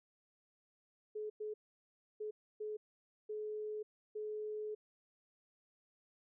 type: tone bursts at uneven times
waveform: sine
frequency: 426.2 Hz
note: G#4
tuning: 45 cents sharp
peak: -39 dBFS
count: 6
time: 1.15-1.3 / 1.4-1.54 / 2.2-2.31 / 2.6-2.77 / 3.29-3.83 / 4.15-4.75 s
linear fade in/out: 10 ms
effects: none